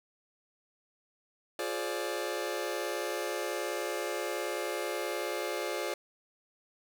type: chord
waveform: sawtooth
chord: D half-diminished seventh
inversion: first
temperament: just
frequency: 352.4 / 422.9 / 528.6 / 587.3 Hz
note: F4 / Ab4 / C5 / D5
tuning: +16 / +31 / +18 / 0 cents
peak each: -34 dBFS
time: 1.59-5.94 s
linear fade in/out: 2 ms
effects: none